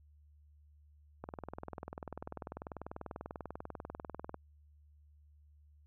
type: click train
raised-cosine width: 1 ms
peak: -28 dBFS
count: 64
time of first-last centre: 1.24-4.343 s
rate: 20.3 Hz
effects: added 74 Hz sine -60 dBFS peak until 5.86 s